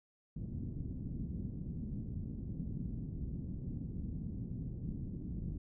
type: low-pass noise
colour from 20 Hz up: white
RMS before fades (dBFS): -41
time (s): 0.36-5.58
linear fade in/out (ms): 5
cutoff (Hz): 220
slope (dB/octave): 24
effects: none